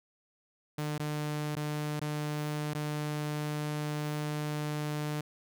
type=tone with dropouts; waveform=sawtooth; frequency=149.9 Hz; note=D3; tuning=36 cents sharp; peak=-28 dBFS; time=0.78-5.21 s; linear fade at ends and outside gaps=5 ms; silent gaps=0.981-0.996 / 1.554-1.565 / 1.997-2.014 / 2.736-2.748 s; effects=none